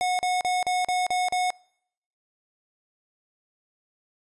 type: tone bursts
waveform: square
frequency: 729 Hz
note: F#5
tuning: 26 cents flat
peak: -23 dBFS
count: 7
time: 0.01-1.504 s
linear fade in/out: 0 ms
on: 180 ms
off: 39 ms
effects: noise-tail reverb RT60 0.7 s tail -25 dB re dry + resampled to 24000 Hz